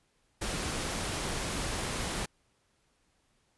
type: noise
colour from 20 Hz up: pink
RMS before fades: -34 dBFS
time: 0.41-2.26 s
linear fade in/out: 10 ms
effects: pink hiss -72 dBFS RMS until 3.57 s + resampled to 24000 Hz